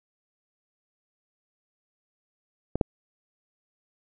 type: clicks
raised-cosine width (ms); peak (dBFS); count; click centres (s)
2; -13 / -7; 2; 2.756 / 2.812
effects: none